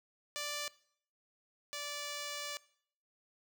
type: tone pair in turn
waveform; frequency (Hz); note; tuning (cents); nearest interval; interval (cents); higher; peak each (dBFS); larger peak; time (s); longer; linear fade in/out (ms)
5% pulse; 587.3 / 582.6; D5 / D5; 0 / -14; unison; 14; first; -26 / -28; first; 0.36-0.68 / 1.73-2.57; second; 0
effects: noise-tail reverb RT60 0.6 s tail -20 dB re dry